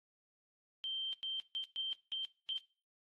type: tone bursts at uneven times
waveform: sine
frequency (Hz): 3136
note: G7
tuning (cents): 0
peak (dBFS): -37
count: 6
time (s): 0.84-1.13 / 1.23-1.4 / 1.55-1.64 / 1.76-1.93 / 2.12-2.25 / 2.49-2.58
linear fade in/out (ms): 0
effects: noise-tail reverb RT60 0.4 s tail -20 dB re dry + AAC 32 kbps